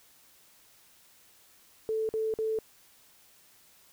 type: tone bursts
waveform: sine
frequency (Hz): 440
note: A4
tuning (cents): 0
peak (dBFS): -27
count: 3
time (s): 1.89-2.588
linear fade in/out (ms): 0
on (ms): 200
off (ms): 49
effects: white hiss -60 dBFS RMS until 3.92 s